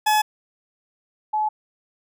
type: tone pair in turn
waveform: 40% pulse / sine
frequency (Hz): 853 / 856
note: G#5 / A5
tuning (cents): +46 / -48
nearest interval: unison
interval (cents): 6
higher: second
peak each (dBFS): -15 / -19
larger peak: first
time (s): 0.06-0.22 / 1.33-1.49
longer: neither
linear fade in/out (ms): 10
effects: none